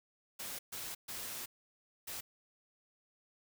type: noise bursts at uneven times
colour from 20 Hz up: white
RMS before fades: -43 dBFS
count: 4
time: 0.39-0.59 / 0.72-0.95 / 1.08-1.46 / 2.07-2.21 s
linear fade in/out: 10 ms
effects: none